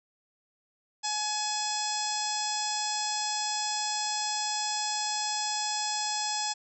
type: harmonic tone with a mistuned harmonic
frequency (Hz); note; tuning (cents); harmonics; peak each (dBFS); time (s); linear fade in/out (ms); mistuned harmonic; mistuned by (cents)
847; G#5; +34; 1 / 2 / 3 / 4 / 5 / 6 / 7 / 8 / 9; -33 / -42 / -42 / -39 / -41 / -34 / -40 / -42 / -36; 1.03-6.54; 20; 7; -20
effects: none